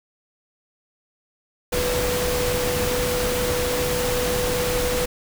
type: tone in noise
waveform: sine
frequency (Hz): 493.9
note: B4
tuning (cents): 0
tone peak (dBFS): -23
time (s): 1.72-5.06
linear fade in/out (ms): 10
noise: pink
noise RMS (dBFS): -25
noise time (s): 1.72-5.06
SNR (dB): -1
effects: none